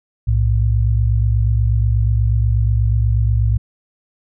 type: tone pair together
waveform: sine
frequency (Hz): 61.74 / 110.01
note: B1 / A2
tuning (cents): 0 / 0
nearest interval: minor seventh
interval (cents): 1000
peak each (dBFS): -15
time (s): 0.27-3.58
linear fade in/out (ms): 10
effects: none